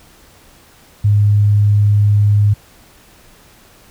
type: tone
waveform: sine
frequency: 103.3 Hz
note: G#2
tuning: 9 cents flat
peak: -8 dBFS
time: 1.04-2.54 s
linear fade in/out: 10 ms
effects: pink hiss -46 dBFS RMS until 3.9 s